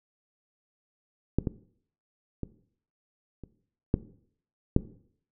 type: clicks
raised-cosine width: 3 ms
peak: -10 / -15 / -19 / -28 / -8 / -6 dBFS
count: 6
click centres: 1.386 / 1.472 / 2.433 / 3.437 / 3.941 / 4.764 s
effects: noise-tail reverb RT60 0.6 s tail -17 dB re dry